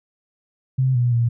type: tone with pitch steps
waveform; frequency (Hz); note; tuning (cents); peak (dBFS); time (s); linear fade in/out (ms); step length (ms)
sine; 130.7 / 121.9 / 117.9; C3 / B2 / A#2; -1 / -22 / +20; -15; 0.78-1.29; 10; 170
effects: none